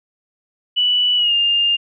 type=tone with pitch glide; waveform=sine; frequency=2960 to 2810 Hz; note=F#7 to F7; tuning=0 to +10 cents; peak=-13 dBFS; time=0.76-1.77 s; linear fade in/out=20 ms; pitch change=-90 cents; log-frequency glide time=1.16-1.34 s; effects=none